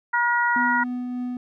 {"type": "harmonic tone", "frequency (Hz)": 478.3, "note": "A#4", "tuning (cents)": 44, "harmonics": [2, 3, 4], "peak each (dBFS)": [-22, -22, -25], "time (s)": [0.13, 0.84], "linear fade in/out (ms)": 10}
{"type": "tone with tremolo", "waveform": "triangle", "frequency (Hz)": 247.9, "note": "B3", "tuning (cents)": 7, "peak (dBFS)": -23, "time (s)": [0.56, 1.37], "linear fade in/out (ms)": 2, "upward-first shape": "triangle", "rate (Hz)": 3.4, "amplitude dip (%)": 25}
{"effects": []}